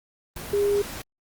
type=tone in noise; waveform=sine; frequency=406.4 Hz; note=G#4; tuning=38 cents flat; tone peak=-19 dBFS; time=0.53-0.82 s; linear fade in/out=5 ms; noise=pink; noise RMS=-36 dBFS; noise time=0.36-1.02 s; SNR=+14 dB; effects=Opus 24 kbps